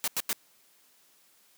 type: noise bursts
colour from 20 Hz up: white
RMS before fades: -29 dBFS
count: 3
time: 0.04-0.329 s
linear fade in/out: 0 ms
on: 37 ms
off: 89 ms
effects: white hiss -63 dBFS RMS until 1.57 s + high-pass 150 Hz 12 dB/octave